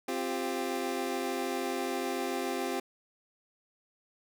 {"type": "chord", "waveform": "25% pulse", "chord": "C suspended fourth", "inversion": "none", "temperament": "equal with one note detuned", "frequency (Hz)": [261.6, 349.2, 396.1], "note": ["C4", "F4", "G4"], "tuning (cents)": [0, 0, 18], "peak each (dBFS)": -32, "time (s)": [0.08, 2.8], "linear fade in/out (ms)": 5, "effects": []}